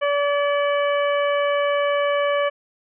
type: harmonic tone with a mistuned harmonic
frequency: 574 Hz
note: D5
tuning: 40 cents flat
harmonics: 1 / 2 / 3 / 4 / 5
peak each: -19 / -25 / -29 / -31 / -33 dBFS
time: 0.01-2.5 s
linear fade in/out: 20 ms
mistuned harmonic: 5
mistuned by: +59 cents
effects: none